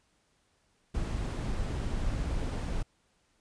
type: noise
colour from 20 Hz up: brown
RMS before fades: -32 dBFS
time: 0.94-2.83 s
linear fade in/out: 10 ms
effects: pink hiss -71 dBFS RMS until 3.4 s + resampled to 22050 Hz